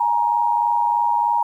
sine tone pair together, 838 / 941.2 Hz, G#5 / A#5, +15 / +16 cents, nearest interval major second, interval 201 cents, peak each -21 / -17 dBFS, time 0-1.43 s, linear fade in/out 5 ms, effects 9-bit

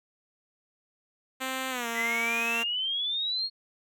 5% pulse tone with pitch glide, 261.6 to 231.7 Hz, C4 to A#3, 0 to -10 cents, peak -19 dBFS, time 1.4-2.64 s, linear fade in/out 20 ms, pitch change -210 cents, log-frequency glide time 1.7-1.87 s
sine exponential sweep, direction up, 1969 to 4333 Hz, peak -27 dBFS, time 1.94-3.5 s, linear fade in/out 50 ms
effects none

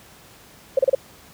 sine tone bursts, 534 Hz, C5, 35 cents sharp, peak -12 dBFS, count 4, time 0.77-0.95 s, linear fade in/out 5 ms, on 21 ms, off 32 ms, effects pink hiss -48 dBFS RMS until 1.33 s + high-pass 60 Hz 12 dB/octave

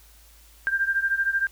sine beating tone pair, 1585 / 1598 Hz, G6 / G6, +19 / +33 cents, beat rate 13 Hz, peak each -23 / -26 dBFS, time 0.67-1.47 s, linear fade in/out 0 ms, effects added 54 Hz sine -52 dBFS peak until 1.51 s + white hiss -55 dBFS RMS until 1.51 s

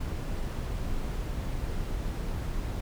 brown noise, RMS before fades -32 dBFS, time 0-2.81 s, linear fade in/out 10 ms, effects none

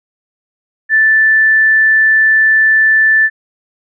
sine tone, 1760 Hz, A6, in tune, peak -6 dBFS, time 0.89-3.3 s, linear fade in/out 50 ms, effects none

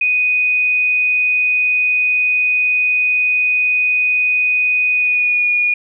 sine tone with pitch glide, 2489 to 2445 Hz, D#7 to D#7, 0 to -31 cents, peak -12 dBFS, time 0.01-5.74 s, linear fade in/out 5 ms, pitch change -31 cents, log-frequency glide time 4.91-5.51 s, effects none

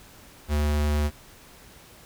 square tone, 74.3 Hz, D2, 21 cents sharp, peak -22 dBFS, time 0.48-1.11 s, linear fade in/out 50 ms, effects pink hiss -50 dBFS RMS until 2.05 s

